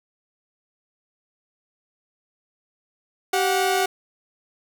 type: tone pair together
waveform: sawtooth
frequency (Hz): 386.2 / 729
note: G4 / F#5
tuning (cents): -26 / -26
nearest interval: major seventh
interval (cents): 1100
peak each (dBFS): -18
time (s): 3.33-3.86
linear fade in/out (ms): 5
effects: none